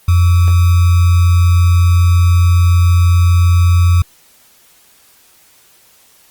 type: tone with sample-and-hold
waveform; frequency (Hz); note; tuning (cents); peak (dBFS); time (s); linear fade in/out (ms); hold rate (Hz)
sine; 87.31; F2; 0; -6; 0.08-4.02; 5; 1225
effects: white hiss -48 dBFS RMS until 6.3 s + Opus 32 kbps